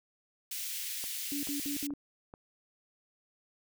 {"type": "high-pass noise", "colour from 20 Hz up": "white", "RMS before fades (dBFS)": -38, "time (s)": [0.51, 1.87], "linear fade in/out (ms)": 5, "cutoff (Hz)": 2100, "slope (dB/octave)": 24}
{"type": "click train", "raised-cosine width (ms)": 1, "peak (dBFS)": -33, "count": 4, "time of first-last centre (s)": [1.04, 2.339], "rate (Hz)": 2.31}
{"type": "tone bursts", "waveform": "sine", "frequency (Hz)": 286.5, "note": "D4", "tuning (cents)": -43, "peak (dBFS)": -34, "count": 4, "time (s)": [1.32, 1.937], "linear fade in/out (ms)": 0, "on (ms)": 110, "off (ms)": 59}
{"effects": []}